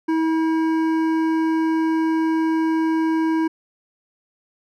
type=tone with hard clipping; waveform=sine; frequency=321.9 Hz; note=E4; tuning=41 cents flat; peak=-19 dBFS; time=0.08-3.48 s; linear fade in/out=10 ms; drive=11 dB; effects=none